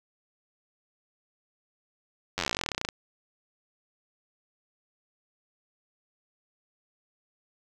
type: slowing click train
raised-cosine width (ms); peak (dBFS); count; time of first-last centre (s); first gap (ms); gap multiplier
0.2; -11; 25; 2.38-2.888; 10; 1.06
effects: none